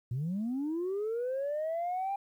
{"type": "linear sweep", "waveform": "sine", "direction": "up", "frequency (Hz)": [113.6, 803], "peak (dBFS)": -29, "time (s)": [0.11, 2.16], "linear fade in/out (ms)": 5, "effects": ["tanh soft clip ceiling -28 dBFS", "11-bit"]}